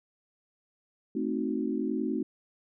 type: chord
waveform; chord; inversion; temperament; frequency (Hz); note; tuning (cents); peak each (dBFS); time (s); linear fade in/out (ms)
sine; A diminished seventh; none; equal; 220 / 261.6 / 311.1 / 370; A3 / C4 / Eb4 / Gb4; 0 / 0 / 0 / 0; -33 / -32 / -33 / -35; 1.15-2.23; 5
effects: none